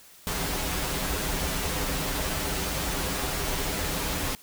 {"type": "noise with comb filter", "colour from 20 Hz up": "pink", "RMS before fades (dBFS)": -29, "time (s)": [0.27, 4.35], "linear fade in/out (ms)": 0, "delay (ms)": 8.8, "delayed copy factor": -0.65, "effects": ["white hiss -52 dBFS RMS until 4.42 s"]}